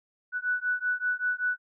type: beating tone pair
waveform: sine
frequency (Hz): 1480 / 1485.2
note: F#6 / F#6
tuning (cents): 0 / +6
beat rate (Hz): 5.2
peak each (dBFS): -29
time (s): 0.32-1.58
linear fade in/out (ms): 50
effects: none